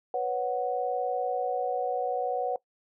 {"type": "chord", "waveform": "sine", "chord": "B suspended second", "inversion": "none", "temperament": "equal", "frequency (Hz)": [493.9, 554.4, 740], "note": ["B4", "C#5", "F#5"], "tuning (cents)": [0, 0, 0], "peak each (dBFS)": [-31, -33, -29], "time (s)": [0.14, 2.56], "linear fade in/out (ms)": 2, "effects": ["noise-tail reverb RT60 0.1 s tail -20 dB re dry"]}